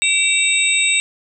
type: tone cluster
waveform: sine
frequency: 2302 / 2707 / 3724 / 8040 Hz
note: D7 / E7 / A#7 / B8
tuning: -35 / +45 / -2 / +30 cents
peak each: -19 dBFS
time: 0.02-1 s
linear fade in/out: 0 ms
effects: none